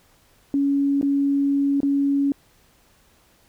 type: tone with dropouts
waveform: sine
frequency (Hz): 280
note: C#4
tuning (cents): +18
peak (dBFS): -17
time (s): 0.54-2.32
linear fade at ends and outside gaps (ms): 1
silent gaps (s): 1.013-1.028 / 1.804-1.831
effects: pink hiss -58 dBFS RMS until 3.48 s